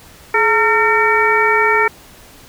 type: harmonic tone with a mistuned harmonic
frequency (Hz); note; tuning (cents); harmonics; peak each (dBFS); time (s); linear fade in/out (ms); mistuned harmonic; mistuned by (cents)
455; A#4; -42; 1 / 2 / 3 / 4 / 5; -17 / -17 / -17 / -17 / -17; 0.34-1.88; 5; 1; -110
effects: pink hiss -42 dBFS RMS until 2.48 s